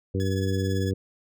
harmonic tone, 96 Hz, G2, 36 cents flat, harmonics 1 / 2 / 3 / 4 / 5, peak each -25 / -31 / -32 / -32 / -33 dBFS, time 0.14-0.94 s, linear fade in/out 10 ms
15% pulse tone with tremolo, 1697 Hz, G#6, 37 cents sharp, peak -29 dBFS, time 0.2-0.91 s, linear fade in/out 0 ms, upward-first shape triangle, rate 18 Hz, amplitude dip 75%
effects none

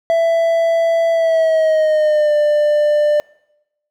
triangle tone with pitch glide, 664 to 595 Hz, E5 to D5, +12 to +22 cents, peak -9 dBFS, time 0.1-3.2 s, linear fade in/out 0 ms, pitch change -190 cents, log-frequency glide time 1.12-2.34 s, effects noise-tail reverb RT60 0.9 s tail -25 dB re dry

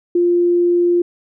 sine tone, 349.2 Hz, F4, in tune, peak -11 dBFS, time 0.15-1.02 s, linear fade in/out 5 ms, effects none

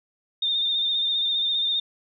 sine tone with vibrato, 3638 Hz, A#7, 43 cents flat, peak -21 dBFS, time 0.42-1.8 s, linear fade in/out 5 ms, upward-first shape sine, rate 15 Hz, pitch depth 37 cents each way, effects none

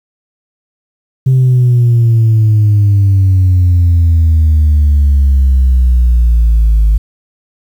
sine exponential sweep, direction down, 132 to 51.91 Hz, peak -3 dBFS, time 1.26-6.98 s, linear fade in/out 10 ms, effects tanh soft clip ceiling -3 dBFS + 7-bit

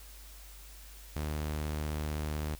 sawtooth tone, 75.9 Hz, D#2, 42 cents flat, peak -29 dBFS, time 1.16-2.55 s, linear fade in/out 0 ms, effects added 50 Hz sine -49 dBFS peak until 2.59 s + white hiss -54 dBFS RMS until 2.59 s

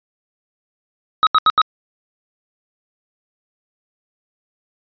square tone bursts, 1272 Hz, D#6, 38 cents sharp, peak -10 dBFS, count 4, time 1.23-1.616 s, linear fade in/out 0 ms, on 38 ms, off 78 ms, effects resampled to 11025 Hz

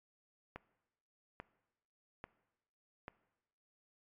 click train, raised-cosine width 0.5 ms, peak -29 dBFS, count 4, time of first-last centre 0.56-3.081 s, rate 1.19 Hz, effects noise-tail reverb RT60 1.0 s tail -19 dB re dry + MP3 96 kbps

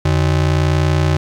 square ring-modulated tone, 116.54 Hz, A#2, in tune, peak -10 dBFS, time 0.05-1.17 s, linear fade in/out 5 ms, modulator 30.3 Hz, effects low-pass 6000 Hz 12 dB/octave + 8-bit

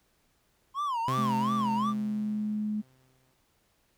triangle tone with vibrato, 1036 Hz, C6, 17 cents flat, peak -26 dBFS, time 0.74-1.94 s, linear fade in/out 50 ms, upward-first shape sine, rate 2.8 Hz, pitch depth 230 cents each way
sawtooth tone with exponential decay, 129.8 Hz, C3, 13 cents flat, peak -25 dBFS, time 1.08-3.34 s, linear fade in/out 2 ms, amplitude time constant 490 ms
sine tone with pitch glide, 214.1 to 211.9 Hz, A3 to G#3, -47 to +35 cents, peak -28 dBFS, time 1.17-2.82 s, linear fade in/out 20 ms, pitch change -18 cents, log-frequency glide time 1.36-1.97 s
effects pink hiss -70 dBFS RMS until 3.97 s

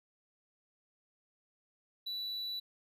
triangle tone, 3951 Hz, B7, in tune, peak -35 dBFS, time 2.06-2.6 s, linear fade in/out 10 ms, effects none

